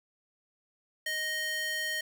square tone with high-pass filter, 622.3 Hz, D#5, in tune, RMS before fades -33 dBFS, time 1.06-2.01 s, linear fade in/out 5 ms, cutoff 1800 Hz, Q 1.6, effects none

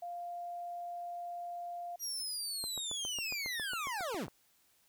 sine tone, 698.5 Hz, F5, in tune, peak -39 dBFS, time 0.02-1.96 s, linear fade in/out 5 ms
25% pulse linear sweep, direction down, 5780 to 71.8 Hz, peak -32 dBFS, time 1.99-4.28 s, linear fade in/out 50 ms
click train, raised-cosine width 1 ms, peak -31 dBFS, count 13, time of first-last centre 2.64-4.282 s, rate 7.31 Hz
effects white hiss -70 dBFS RMS until 4.88 s

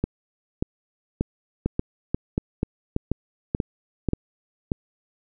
two click trains, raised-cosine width 3 ms, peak -9 / -9 dBFS, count 9 / 6, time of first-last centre 0.04-4.718 / 1.66-4.087 s, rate 1.71 / 2.06 Hz, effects none

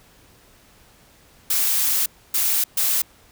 blue noise bursts at uneven times, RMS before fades -20 dBFS, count 3, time 1.5-2.06 / 2.34-2.64 / 2.77-3.02 s, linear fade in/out 5 ms, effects pink hiss -53 dBFS RMS until 3.31 s

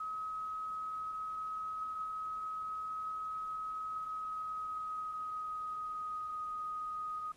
sine tone with pitch glide, 1274 to 1247.8 Hz, D#6 to D#6, +41 to +5 cents, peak -37 dBFS, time 0-7.32 s, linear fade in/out 5 ms, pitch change -36 cents, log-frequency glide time 3.88-6.42 s, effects pink hiss -66 dBFS RMS until 7.36 s + AAC 32 kbps

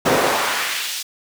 brown noise with high-pass filter sweep, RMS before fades -20 dBFS, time 0.05-1.03 s, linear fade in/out 10 ms, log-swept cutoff 330 to 4800 Hz, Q 1, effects none

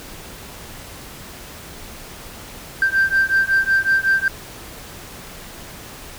sine beating tone pair, 1568 / 1573.4 Hz, G6 / G6, 0 / +6 cents, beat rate 5.4 Hz, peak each -16 dBFS, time 2.82-4.28 s, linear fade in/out 2 ms, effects tanh soft clip ceiling -10 dBFS + pink hiss -37 dBFS RMS until 6.18 s

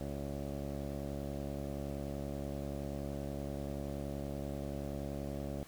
15% pulse tone with low-pass filter, 70.5 Hz, C#2, 30 cents sharp, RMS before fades -40 dBFS, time 0.01-5.63 s, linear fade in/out 0 ms, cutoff 520 Hz, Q 7, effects pink hiss -57 dBFS RMS until 5.67 s

